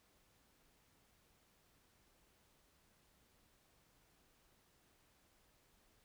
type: silence
effects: pink hiss -73 dBFS RMS until 6.04 s